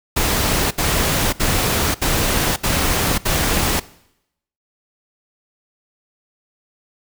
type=noise bursts; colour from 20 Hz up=pink; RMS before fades=-18 dBFS; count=6; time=0.16-3.8 s; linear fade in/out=10 ms; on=550 ms; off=68 ms; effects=noise-tail reverb RT60 0.8 s tail -20 dB re dry